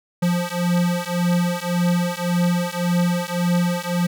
square beating tone pair, 174.61 / 176.41 Hz, F3 / F3, 0 / +18 cents, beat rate 1.8 Hz, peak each -22 dBFS, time 0.22-4.07 s, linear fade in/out 10 ms, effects none

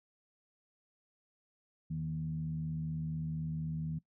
sine tone with frequency modulation, 158.2 Hz, D#3, 29 cents sharp, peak -34 dBFS, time 1.9-3.99 s, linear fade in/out 10 ms, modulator 75.8 Hz, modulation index 0.52, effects noise-tail reverb RT60 0.1 s tail -20 dB re dry

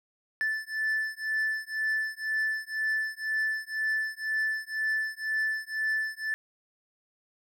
triangle beating tone pair, 1753 / 1755 Hz, A6 / A6, -7 / -5 cents, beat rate 2 Hz, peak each -29 dBFS, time 0.41-6.34 s, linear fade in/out 0 ms, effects none

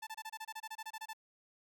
sawtooth tone bursts, 880 Hz, A5, in tune, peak -38 dBFS, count 15, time 0.02-1.134 s, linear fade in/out 10 ms, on 50 ms, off 26 ms, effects none

